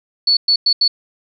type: tone bursts at uneven times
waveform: sine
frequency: 4435 Hz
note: C#8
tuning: in tune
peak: -10 dBFS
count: 4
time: 0.27-0.37 / 0.48-0.56 / 0.66-0.73 / 0.81-0.88 s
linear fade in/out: 5 ms
effects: none